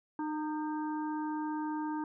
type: harmonic tone with a mistuned harmonic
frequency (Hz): 305.8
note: D#4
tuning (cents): -30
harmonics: 1 / 3 / 4 / 5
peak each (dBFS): -34 / -38 / -49 / -49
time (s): 0.19-2.04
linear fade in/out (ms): 2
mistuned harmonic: 5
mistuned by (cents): +52
effects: none